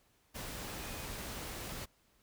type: tone in noise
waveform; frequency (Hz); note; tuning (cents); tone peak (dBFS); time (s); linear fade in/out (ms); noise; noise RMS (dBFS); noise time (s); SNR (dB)
sine; 2489; D#7; 0; -54; 0.79-1.06; 20; pink; -43; 0.34-1.86; -14
effects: pink hiss -71 dBFS RMS until 2.22 s